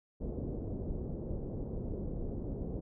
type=low-pass noise; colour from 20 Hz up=pink; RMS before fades=-38 dBFS; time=0.2-2.81 s; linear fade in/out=20 ms; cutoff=500 Hz; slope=24 dB/octave; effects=none